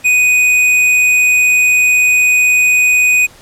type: tone with tanh clipping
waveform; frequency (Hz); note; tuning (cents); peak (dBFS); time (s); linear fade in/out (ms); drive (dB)
sine; 2489; D#7; 0; -9; 0.04-3.27; 20; 13
effects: pink hiss -41 dBFS RMS until 3.41 s + low-pass 12000 Hz 12 dB/octave